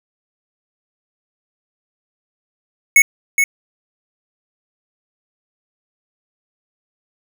square tone with echo, 2204 Hz, C#7, 11 cents flat, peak -6 dBFS, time 2.96-3.02 s, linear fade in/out 2 ms, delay 420 ms, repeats 1, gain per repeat -6 dB, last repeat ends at 3.44 s, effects none

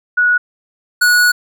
sine / square tone pair in turn, 1463 / 1463 Hz, F#6 / F#6, -20 / -20 cents, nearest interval unison, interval 0 cents, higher neither, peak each -9 dBFS, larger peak neither, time 0.17-0.38 / 1.01-1.32 s, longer second, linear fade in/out 10 ms, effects none

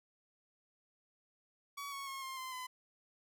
sawtooth tone with pitch steps, 1132 / 1107.4 / 1083.4 / 1059.9 / 1036.9 / 1014.3 Hz, C#6 / C#6 / C#6 / C6 / C6 / B5, +36 / -2 / -40 / +22 / -16 / +46 cents, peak -38 dBFS, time 1.77-2.67 s, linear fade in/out 10 ms, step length 150 ms, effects none

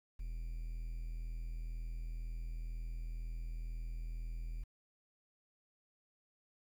triangle tone with quantisation, 41.02 Hz, E1, 8 cents flat, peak -37 dBFS, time 0.19-4.64 s, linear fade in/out 10 ms, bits 11, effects none

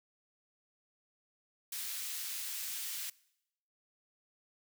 white high-pass noise, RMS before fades -40 dBFS, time 1.72-3.1 s, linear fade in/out 5 ms, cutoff 2000 Hz, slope 12 dB/octave, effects noise-tail reverb RT60 0.8 s tail -22 dB re dry

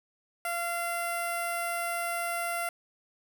10% pulse tone with notch filter, 688 Hz, F5, 26 cents flat, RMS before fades -32 dBFS, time 0.45-2.69 s, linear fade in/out 2 ms, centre 3800 Hz, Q 0.65, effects none

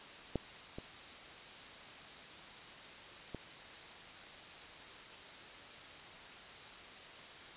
clicks, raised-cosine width 2 ms, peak -20 / -30 / -28 dBFS, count 3, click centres 0.357 / 0.785 / 3.347 s, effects white hiss -51 dBFS RMS until 7.56 s + resampled to 8000 Hz

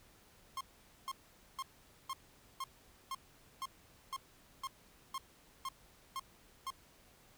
45% pulse tone bursts, 1067 Hz, C6, 34 cents sharp, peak -38 dBFS, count 13, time 0.57-6.704 s, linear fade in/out 2 ms, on 38 ms, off 470 ms, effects pink hiss -64 dBFS RMS until 7.37 s

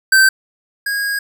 square tone pair in turn, 1552 / 1639.5 Hz, G6 / G#6, -18 / -23 cents, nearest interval minor second, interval 95 cents, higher second, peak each -8 / -18 dBFS, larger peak first, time 0.12-0.29 / 0.86-1.19 s, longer second, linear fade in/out 5 ms, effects none

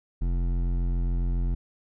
triangle tone with hard clipping, 43.65 Hz, F1, in tune, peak -25 dBFS, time 0.21-1.55 s, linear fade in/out 10 ms, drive 16 dB, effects none

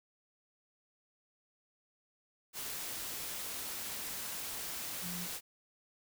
sine tone in noise, 176.6 Hz, F3, 20 cents sharp, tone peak -42 dBFS, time 5.01-5.28 s, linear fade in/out 50 ms, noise white, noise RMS -41 dBFS, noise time 2.53-5.41 s, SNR -4 dB, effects none

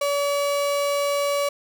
35% pulse tone, 570 Hz, C#5, 48 cents sharp, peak -19 dBFS, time 0.01-1.49 s, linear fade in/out 5 ms, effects none

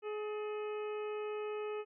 harmonic tone with a mistuned harmonic, 422.6 Hz, G#4, 30 cents sharp, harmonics 1 / 2 / 3 / 4 / 5 / 6 / 7, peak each -37 / -50 / -48 / -59 / -60 / -52 / -60 dBFS, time 0.02-1.85 s, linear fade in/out 50 ms, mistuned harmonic 4, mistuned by +79 cents, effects none

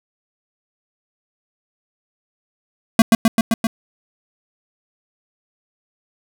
square tone with echo, 225 Hz, A3, 39 cents sharp, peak -6 dBFS, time 2.99-3.02 s, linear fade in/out 2 ms, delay 130 ms, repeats 5, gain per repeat -2 dB, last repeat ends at 3.67 s, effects none

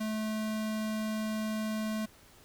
square tone, 216.7 Hz, A3, 26 cents flat, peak -32 dBFS, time 0-2.06 s, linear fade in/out 10 ms, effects pink hiss -58 dBFS RMS until 2.44 s

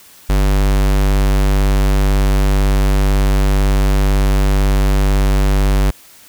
square tone, 49 Hz, G1, in tune, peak -11 dBFS, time 0.29-5.91 s, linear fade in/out 10 ms, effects white hiss -43 dBFS RMS until 6.28 s

